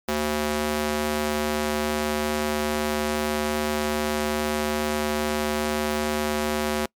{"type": "tone with high-pass filter", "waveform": "square", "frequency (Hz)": 75.2, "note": "D2", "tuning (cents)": 42, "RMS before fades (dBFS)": -25, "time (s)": [0.08, 6.86], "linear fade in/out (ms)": 5, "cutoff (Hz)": 280, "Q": 0.81, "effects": ["noise-tail reverb RT60 0.1 s tail -26 dB re dry", "MP3 96 kbps"]}